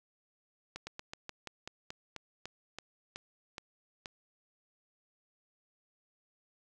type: slowing click train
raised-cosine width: 0.2 ms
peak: -24 dBFS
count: 14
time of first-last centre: 0.76-4.058 s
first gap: 110 ms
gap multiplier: 1.13
effects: none